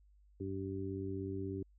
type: harmonic tone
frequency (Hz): 96.5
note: G2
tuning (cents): -27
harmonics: 1 / 2 / 3 / 4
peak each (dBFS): -42 / -47 / -42 / -42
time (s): 0.4-1.63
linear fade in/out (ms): 5
effects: added 50 Hz sine -62 dBFS peak until 1.78 s